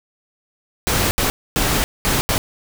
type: noise bursts at uneven times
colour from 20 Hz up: pink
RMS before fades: -18 dBFS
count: 5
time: 0.87-1.11 / 1.18-1.3 / 1.56-1.84 / 2.05-2.21 / 2.29-2.38 s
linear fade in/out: 0 ms
effects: none